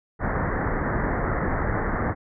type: low-pass noise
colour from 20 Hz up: pink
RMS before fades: -25 dBFS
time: 0.19-2.15 s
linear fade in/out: 50 ms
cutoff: 2000 Hz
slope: 96 dB/octave
effects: none